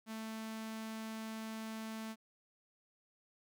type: tone with notch filter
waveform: sawtooth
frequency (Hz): 221.1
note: A3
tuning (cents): +9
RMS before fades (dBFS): -44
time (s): 0.06-2.16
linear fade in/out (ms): 50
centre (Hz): 480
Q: 2
effects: none